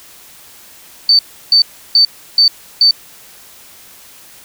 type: tone bursts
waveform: sine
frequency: 4556 Hz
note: C#8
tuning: 47 cents sharp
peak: -5 dBFS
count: 5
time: 1.09-2.91 s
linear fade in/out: 2 ms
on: 100 ms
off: 330 ms
effects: white hiss -40 dBFS RMS until 4.44 s